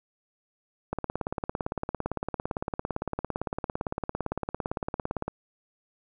click train, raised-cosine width 1 ms, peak -15 dBFS, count 78, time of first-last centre 0.93-5.28 s, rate 17.7 Hz, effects none

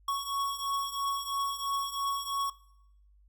square beating tone pair, 1108.7 / 1111.7 Hz, C#6 / C#6, 0 / +5 cents, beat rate 3 Hz, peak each -36 / -32 dBFS, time 0.08-2.5 s, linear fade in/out 5 ms, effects noise-tail reverb RT60 0.8 s tail -20 dB re dry + added 50 Hz sine -58 dBFS peak until 3.28 s

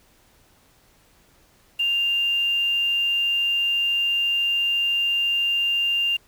sine tone with quantisation, 2794 Hz, F7, in tune, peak -19 dBFS, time 1.79-6.17 s, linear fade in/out 10 ms, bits 7, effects pink hiss -58 dBFS RMS until 6.27 s

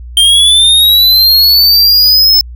square linear sweep, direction up, 3157 to 5260 Hz, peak -4 dBFS, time 0.17-2.41 s, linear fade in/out 2 ms, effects added 60 Hz sine -24 dBFS peak until 2.55 s

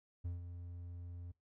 triangle tone with ADSR envelope, 87.31 Hz, F2, in tune, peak -35 dBFS, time 0.24-1.32 s, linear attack 15 ms, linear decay 150 ms, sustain -8 dB, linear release 12 ms, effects noise-tail reverb RT60 0.2 s tail -23 dB re dry

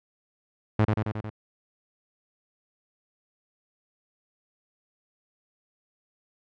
sawtooth tone with echo, 107.5 Hz, A2, 40 cents flat, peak -14 dBFS, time 0.79-0.85 s, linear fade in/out 5 ms, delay 90 ms, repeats 5, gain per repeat -3 dB, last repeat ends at 1.3 s, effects low-pass 2000 Hz 12 dB/octave

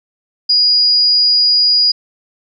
sine tone, 4891 Hz, D#8, 31 cents flat, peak -8 dBFS, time 0.49-1.92 s, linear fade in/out 10 ms, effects none

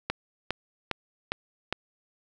click train, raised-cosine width 0.3 ms, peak -11 dBFS, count 5, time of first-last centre 0.1-1.726 s, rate 2.46 Hz, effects none

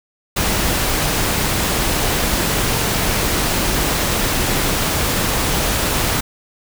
pink noise, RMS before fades -18 dBFS, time 0.36-6.21 s, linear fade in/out 10 ms, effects none

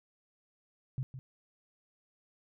sine tone with echo, 130.81 Hz, C3, in tune, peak -31 dBFS, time 0.98-1.03 s, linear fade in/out 0 ms, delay 160 ms, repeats 1, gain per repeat -10 dB, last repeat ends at 1.19 s, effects none

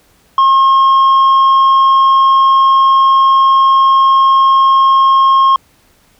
triangle tone with tanh clipping, 1075 Hz, C6, 47 cents sharp, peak -6 dBFS, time 0.38-5.56 s, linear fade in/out 2 ms, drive 8 dB, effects pink hiss -51 dBFS RMS until 6.19 s

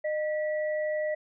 sine tone pair together, 611.8 / 1948 Hz, D#5 / B6, -29 / -24 cents, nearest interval octave + minor sixth, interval 2005 cents, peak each -27 / -37 dBFS, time 0.04-1.15 s, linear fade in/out 10 ms, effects none

